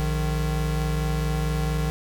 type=tone pair together; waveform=square; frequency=59.32 / 153.5 Hz; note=A#1 / D#3; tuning=+31 / -23 cents; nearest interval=octave + major third; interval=1646 cents; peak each=-26 dBFS; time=0-1.9 s; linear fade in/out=0 ms; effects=none